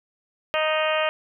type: harmonic tone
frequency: 311.1 Hz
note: D#4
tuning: in tune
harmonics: 2 / 3 / 4 / 5 / 6 / 7 / 8 / 9 / 10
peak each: -23 / -32 / -28 / -33 / -31 / -35 / -30 / -31 / -34 dBFS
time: 0.54-1.09 s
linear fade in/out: 0 ms
effects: none